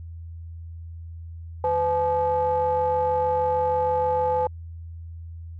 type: ring-modulated tone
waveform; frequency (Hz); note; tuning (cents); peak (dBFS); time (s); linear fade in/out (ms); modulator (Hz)
triangle; 176.3; F3; +17; -15; 1.64-4.47; 2; 682
effects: added 83 Hz sine -35 dBFS peak until 5.59 s